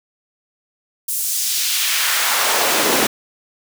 pink noise with high-pass filter sweep, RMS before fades -18 dBFS, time 1.08-3.07 s, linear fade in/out 5 ms, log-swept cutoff 10000 to 260 Hz, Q 1, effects none

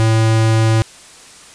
square tone, 111.6 Hz, A2, 25 cents sharp, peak -11 dBFS, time 0-0.82 s, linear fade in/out 0 ms, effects white hiss -40 dBFS RMS until 1.54 s + resampled to 22050 Hz

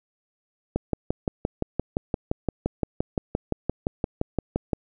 click train, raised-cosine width 2 ms, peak -10 dBFS, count 24, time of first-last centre 0.76-4.732 s, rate 5.79 Hz, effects none

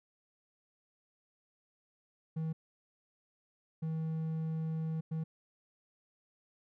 triangle tone bursts at uneven times, 160 Hz, D#3, 49 cents sharp, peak -31 dBFS, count 3, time 2.36-2.53 / 3.82-5.01 / 5.11-5.24 s, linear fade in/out 10 ms, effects none

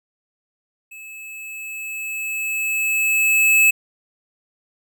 square tone with level ramp, 2600 Hz, E7, 24 cents flat, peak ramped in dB -37 to -11 dBFS, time 0.91-3.71 s, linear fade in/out 10 ms, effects none

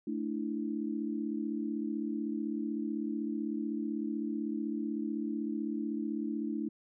sine chord, A suspended fourth, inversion none, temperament equal, 220 / 293.7 / 329.6 Hz, A3 / D4 / E4, 0 / 0 / 0 cents, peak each -36 / -36 / -38 dBFS, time 0.07-6.69 s, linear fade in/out 5 ms, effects none

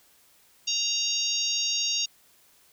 harmonic tone, 932.3 Hz, A#5, in tune, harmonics 3 / 4 / 5 / 6 / 7, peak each -31 / -31 / -31 / -31 / -31 dBFS, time 0.67-2.06 s, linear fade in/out 10 ms, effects white hiss -60 dBFS RMS until 2.72 s

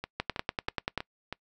two click trains, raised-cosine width 0.3 ms, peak -13 / -19 dBFS, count 9 / 5, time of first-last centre 0.2-0.977 / 0.04-1.326 s, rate 10.3 / 3.11 Hz, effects noise-tail reverb RT60 0.1 s tail -24 dB re dry

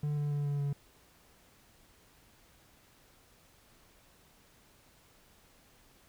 triangle tone with pitch steps, 147.8 / 146.36 / 144.93 / 143.51 / 142.11 Hz, D3 / D3 / D3 / D3 / C#3, +11 / -6 / -23 / -40 / +43 cents, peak -28 dBFS, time 0.03-0.73 s, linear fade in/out 5 ms, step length 140 ms, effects pink hiss -63 dBFS RMS until 6.08 s

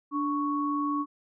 sine tone pair together, 292.4 / 1111 Hz, D4 / C#6, -7 / +4 cents, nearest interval octave + major seventh, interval 2311 cents, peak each -28 / -29 dBFS, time 0.11-1.06 s, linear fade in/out 50 ms, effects none

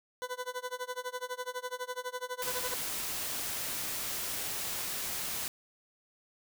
20% pulse tone with tremolo, 500 Hz, B4, 21 cents sharp, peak -28 dBFS, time 0.22-2.74 s, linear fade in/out 0 ms, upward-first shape sine, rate 12 Hz, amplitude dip 95%
white noise, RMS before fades -36 dBFS, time 2.42-5.48 s, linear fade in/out 0 ms
effects none

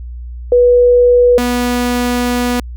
sine / sawtooth tone pair in turn, 489.1 / 244.6 Hz, B4 / B3, -17 / -16 cents, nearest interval octave, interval 1199 cents, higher first, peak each -5 / -9 dBFS, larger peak first, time 0.52-1.38 / 1.38-2.6 s, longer second, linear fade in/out 2 ms, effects added 60 Hz sine -24 dBFS peak until 2.76 s

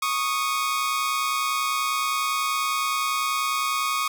sawtooth tone pair together, 1108.7 / 1238.7 Hz, C#6 / D#6, 0 / -8 cents, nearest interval major second, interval 192 cents, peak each -22 dBFS, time 0.02-4.08 s, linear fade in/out 5 ms, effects none

